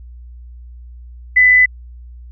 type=tone with amplitude modulation; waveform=sine; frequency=2000 Hz; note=B6; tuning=21 cents sharp; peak=-5 dBFS; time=1.36-1.66 s; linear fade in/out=10 ms; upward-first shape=sine; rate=95.5 Hz; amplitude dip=25%; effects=added 60 Hz sine -33 dBFS peak until 2.31 s